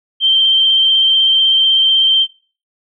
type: tone with vibrato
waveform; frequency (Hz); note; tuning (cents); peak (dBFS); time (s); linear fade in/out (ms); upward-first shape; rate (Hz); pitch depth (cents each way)
sine; 3136; G7; 0; -8; 0.2-2.27; 50; triangle; 16; 22
effects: noise-tail reverb RT60 0.4 s tail -25 dB re dry